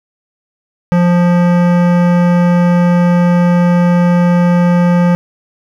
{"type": "tone with hard clipping", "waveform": "sine", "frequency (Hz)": 175.4, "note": "F3", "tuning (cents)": 8, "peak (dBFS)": -9, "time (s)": [0.92, 5.15], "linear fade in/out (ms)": 0, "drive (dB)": 17, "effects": []}